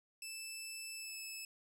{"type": "tone with pitch glide", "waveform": "15% pulse", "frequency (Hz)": [2637, 2610], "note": ["E7", "E7"], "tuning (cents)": [0, -18], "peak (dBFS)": -37, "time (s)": [0.22, 1.45], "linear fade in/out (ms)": 2, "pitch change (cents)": -18, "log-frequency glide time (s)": [0.95, 1.18], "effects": []}